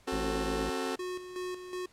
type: chord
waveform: sawtooth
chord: F# diminished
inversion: second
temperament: just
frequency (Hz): 266.4 / 370 / 444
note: C4 / F#4 / A4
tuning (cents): +31 / 0 / +16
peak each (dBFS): -32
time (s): 0.07-0.96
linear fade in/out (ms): 10
type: harmonic tone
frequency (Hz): 55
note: A1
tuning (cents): 0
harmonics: 1 / 3 / 4 / 5 / 6 / 7 / 8 / 9 / 10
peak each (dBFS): -37 / -42 / -43 / -44 / -45 / -45 / -46 / -47 / -47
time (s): 0.12-0.7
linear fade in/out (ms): 5
type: tone with tremolo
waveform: square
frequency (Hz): 364.2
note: F#4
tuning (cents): -27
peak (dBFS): -35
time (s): 0.99-1.86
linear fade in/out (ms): 5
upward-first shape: square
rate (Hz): 2.7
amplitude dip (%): 60
effects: pink hiss -62 dBFS RMS until 1.92 s + low-pass 10000 Hz 12 dB/octave